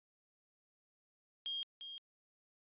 sine tone with echo, 3230 Hz, G#7, 49 cents flat, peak -37 dBFS, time 1.46-1.63 s, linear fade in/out 0 ms, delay 350 ms, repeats 1, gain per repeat -8 dB, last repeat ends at 1.98 s, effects resampled to 8000 Hz

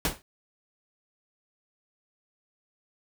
pink noise with exponential decay, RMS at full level -22 dBFS, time 0.05-0.22 s, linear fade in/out 1 ms, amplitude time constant 35 ms, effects none

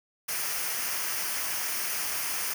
white noise with comb filter, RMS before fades -31 dBFS, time 0.28-2.54 s, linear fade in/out 10 ms, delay 0.26 ms, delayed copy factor -0.6, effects none

